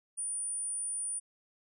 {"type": "tone", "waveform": "sine", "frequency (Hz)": 9397, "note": "D9", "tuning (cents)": 0, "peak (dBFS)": -33, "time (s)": [0.17, 1.2], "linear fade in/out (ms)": 20, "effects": []}